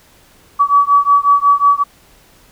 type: beating tone pair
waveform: sine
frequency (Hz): 1139 / 1144.5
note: C#6 / D6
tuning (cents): +47 / -45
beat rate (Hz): 5.5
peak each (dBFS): -11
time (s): 0.59-1.84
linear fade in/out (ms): 20
effects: pink hiss -48 dBFS RMS until 2.51 s